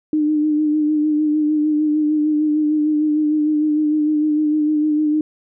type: tone with vibrato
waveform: sine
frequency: 303.3 Hz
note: D#4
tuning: 44 cents flat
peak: -14 dBFS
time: 0.13-5.21 s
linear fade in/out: 2 ms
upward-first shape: sine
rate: 6.6 Hz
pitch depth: 29 cents each way
effects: none